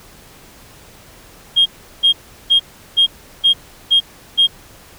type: tone bursts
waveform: sine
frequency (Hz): 3238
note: G#7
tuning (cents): -45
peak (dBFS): -7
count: 7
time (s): 1.56-4.473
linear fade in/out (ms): 20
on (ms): 99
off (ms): 370
effects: tanh soft clip ceiling -3 dBFS + pink hiss -43 dBFS RMS until 4.98 s